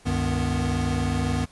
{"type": "tone cluster", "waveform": "square", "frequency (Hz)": [68.1, 96, 152.8, 246.2], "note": ["C#2", "G2", "D#3", "B3"], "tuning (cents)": [-30, -36, -31, -5], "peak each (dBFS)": [-30, -28, -30, -28], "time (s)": [0.05, 1.46], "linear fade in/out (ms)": 20, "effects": ["pink hiss -54 dBFS RMS until 1.51 s", "resampled to 24000 Hz"]}